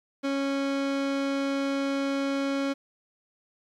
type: tone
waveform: 30% pulse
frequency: 275.8 Hz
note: C#4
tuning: 9 cents flat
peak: -23 dBFS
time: 0.23-2.74 s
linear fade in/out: 20 ms
effects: low-pass 5000 Hz 12 dB/octave + 10-bit

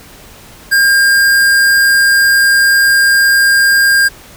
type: tone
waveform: square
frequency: 1607 Hz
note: G6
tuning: 43 cents sharp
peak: -7 dBFS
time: 0.71-4.09 s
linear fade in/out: 20 ms
effects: pink hiss -37 dBFS RMS until 4.36 s

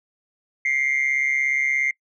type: tone with amplitude modulation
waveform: sine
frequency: 2100 Hz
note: C7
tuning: 6 cents sharp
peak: -14 dBFS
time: 0.65-1.91 s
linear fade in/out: 5 ms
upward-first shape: sine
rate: 137 Hz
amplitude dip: 80%
effects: noise-tail reverb RT60 0.1 s tail -24 dB re dry + tanh soft clip ceiling -14 dBFS

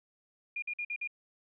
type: tone bursts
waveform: sine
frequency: 2423 Hz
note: D#7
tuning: 47 cents flat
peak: -33 dBFS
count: 5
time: 0.56-1.075 s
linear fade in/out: 5 ms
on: 63 ms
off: 50 ms
effects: none

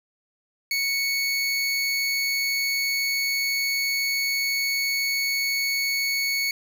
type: tone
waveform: 25% pulse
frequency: 2217 Hz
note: C#7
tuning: in tune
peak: -19 dBFS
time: 0.71-6.51 s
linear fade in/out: 2 ms
effects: none

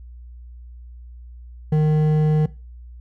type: tone with hard clipping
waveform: triangle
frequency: 153.5 Hz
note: D#3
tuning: 23 cents flat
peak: -16 dBFS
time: 1.72-2.46 s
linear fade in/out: 5 ms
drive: 12 dB
effects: noise-tail reverb RT60 0.3 s tail -19 dB re dry + added 60 Hz sine -37 dBFS peak until 3 s

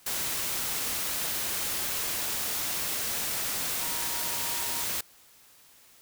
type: tone in noise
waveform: sine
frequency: 942 Hz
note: A#5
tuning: 18 cents sharp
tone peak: -42 dBFS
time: 3.81-4.84 s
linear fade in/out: 5 ms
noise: white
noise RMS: -31 dBFS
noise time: 0.06-5.01 s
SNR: -14 dB
effects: white hiss -57 dBFS RMS until 6.01 s

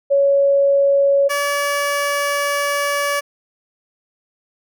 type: tone pair in turn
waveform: sine / 15% pulse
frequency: 558 / 572.4 Hz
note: C#5 / D5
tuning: +11 / -45 cents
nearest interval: unison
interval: 44 cents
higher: second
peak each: -11 dBFS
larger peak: neither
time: 0.1-1.29 / 1.29-3.21 s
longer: second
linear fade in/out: 20 ms
effects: none

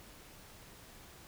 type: silence
effects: pink hiss -55 dBFS RMS until 1.27 s

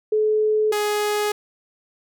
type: tone pair in turn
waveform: sine / sawtooth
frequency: 429.4 / 417.7 Hz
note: A4 / G#4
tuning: -42 / +10 cents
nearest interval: unison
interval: 48 cents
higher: first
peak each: -16 dBFS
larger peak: neither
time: 0.12-0.72 / 0.72-1.32 s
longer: neither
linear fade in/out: 5 ms
effects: none

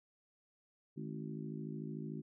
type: harmonic tone with a mistuned harmonic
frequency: 53.5 Hz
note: A1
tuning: 48 cents flat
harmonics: 3 / 4 / 5 / 6 / 7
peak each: -44 / -46 / -48 / -50 / -51 dBFS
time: 0.96-2.22 s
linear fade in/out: 20 ms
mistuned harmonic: 3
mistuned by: -75 cents
effects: none

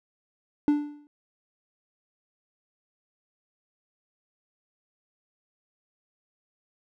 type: tone with exponential decay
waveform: triangle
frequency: 293.7 Hz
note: D4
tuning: in tune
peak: -14 dBFS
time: 0.68-1.07 s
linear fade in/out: 1 ms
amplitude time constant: 84 ms
effects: none

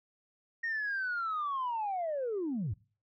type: linear sweep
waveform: sine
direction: down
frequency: 1864.7 to 82.41 Hz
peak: -30 dBFS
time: 0.63-2.74 s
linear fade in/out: 10 ms
effects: noise-tail reverb RT60 0.4 s tail -23 dB re dry + tanh soft clip ceiling -28 dBFS

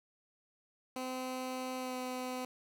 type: tone with pitch glide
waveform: 15% pulse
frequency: 256.9 to 253.9 Hz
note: C4 to B3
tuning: -32 to +48 cents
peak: -31 dBFS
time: 0.96-2.45 s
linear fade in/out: 2 ms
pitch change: -20 cents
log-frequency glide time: 1.78-1.96 s
effects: none

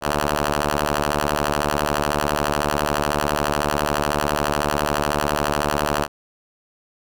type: ring-modulated tone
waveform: 5% pulse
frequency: 74 Hz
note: D2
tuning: 14 cents sharp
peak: -5 dBFS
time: 0.01-6.08 s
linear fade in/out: 50 ms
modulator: 623 Hz
effects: none

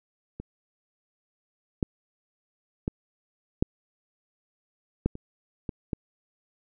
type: clicks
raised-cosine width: 3 ms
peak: -23 / -11 / -14 / -8 / -10 / -25 / -18 / -15 dBFS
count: 8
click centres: 0.4 / 1.828 / 2.879 / 3.625 / 5.06 / 5.154 / 5.692 / 5.932 s
effects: none

